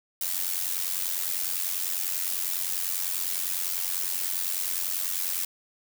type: noise with amplitude modulation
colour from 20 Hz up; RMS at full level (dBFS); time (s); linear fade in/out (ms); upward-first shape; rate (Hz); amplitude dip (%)
blue; -26; 0.21-5.45; 5; sine; 90; 75
effects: none